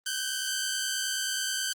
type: tone pair together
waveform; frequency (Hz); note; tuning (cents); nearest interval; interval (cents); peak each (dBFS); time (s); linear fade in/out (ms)
10% pulse; 1514 / 1583.4; F#6 / G6; +39 / +17; minor second; 78; -23; 0.06-1.73; 5
effects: Opus 32 kbps